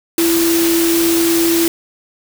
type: tone in noise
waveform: sine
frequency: 334.7 Hz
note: E4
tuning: 26 cents sharp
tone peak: -12 dBFS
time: 0.18-1.68 s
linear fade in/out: 2 ms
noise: white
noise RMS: -19 dBFS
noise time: 0.18-1.68 s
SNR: +4 dB
effects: none